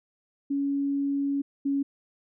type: tone pair in turn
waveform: sine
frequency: 280 / 278.4 Hz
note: C#4 / C#4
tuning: +18 / +8 cents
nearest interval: unison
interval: 10 cents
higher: first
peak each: -24 / -23 dBFS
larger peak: second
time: 0.5-1.42 / 1.65-1.83 s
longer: first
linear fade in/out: 10 ms
effects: none